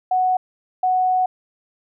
sine tone bursts at uneven times, 740 Hz, F#5, in tune, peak -15 dBFS, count 2, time 0.11-0.37 / 0.83-1.26 s, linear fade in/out 5 ms, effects none

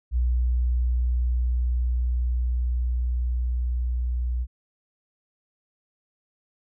sine tone with level ramp, 61 Hz, B1, 21 cents flat, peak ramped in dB -19 to -23 dBFS, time 0.11-4.47 s, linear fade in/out 50 ms, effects none

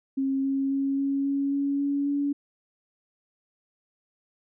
sine tone with pitch steps, 270 / 272 / 274.1 / 276.2 / 278.2 / 280.3 / 282.4 / 284.6 Hz, C#4 / C#4 / C#4 / C#4 / C#4 / C#4 / C#4 / C#4, -45 / -33 / -19 / -6 / +6 / +19 / +32 / +46 cents, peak -23 dBFS, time 0.17-2.33 s, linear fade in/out 10 ms, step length 270 ms, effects none

